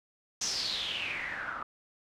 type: noise with low-pass filter sweep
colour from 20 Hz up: white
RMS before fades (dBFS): -35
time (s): 0.41-1.63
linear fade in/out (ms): 5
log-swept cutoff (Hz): 6100 to 1200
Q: 7.1
effects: none